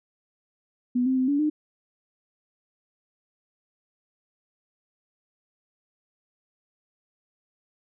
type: tone with pitch steps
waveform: sine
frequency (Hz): 247.1 / 260.9 / 257.8 / 285.5 / 303.2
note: B3 / C4 / C4 / D4 / D#4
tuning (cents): +1 / -5 / -26 / -49 / -45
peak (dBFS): -20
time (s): 0.95-1.5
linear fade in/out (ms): 10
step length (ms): 110
effects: none